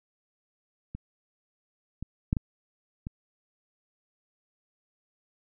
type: clicks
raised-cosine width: 5 ms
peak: -24 / -23 / -11 / -16 / -22 dBFS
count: 5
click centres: 0.95 / 2.026 / 2.329 / 2.368 / 3.069 s
effects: none